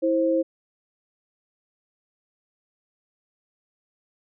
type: tone pair together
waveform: sine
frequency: 326.8 / 528 Hz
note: E4 / C5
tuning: -15 / +16 cents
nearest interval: minor sixth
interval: 831 cents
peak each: -22 / -21 dBFS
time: 0.02-0.43 s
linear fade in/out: 20 ms
effects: none